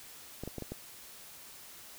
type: clicks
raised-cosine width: 2 ms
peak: -25 dBFS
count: 5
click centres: 0.436 / 0.476 / 0.583 / 0.623 / 0.72 s
effects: white hiss -51 dBFS RMS until 1.98 s